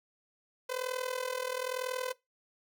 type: tone with amplitude modulation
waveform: sawtooth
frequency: 508 Hz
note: B4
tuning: 49 cents sharp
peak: -26 dBFS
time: 0.69-2.13 s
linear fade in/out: 10 ms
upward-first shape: sine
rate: 41 Hz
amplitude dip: 85%
effects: noise-tail reverb RT60 0.2 s tail -21 dB re dry